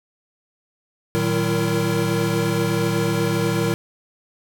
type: tone cluster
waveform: square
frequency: 114.8 / 156.2 / 188.2 / 336.2 / 463.8 Hz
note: A#2 / D#3 / F#3 / E4 / A#4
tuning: -26 / +7 / +30 / +34 / -9 cents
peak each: -26 dBFS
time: 1.15-3.74 s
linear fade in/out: 0 ms
effects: none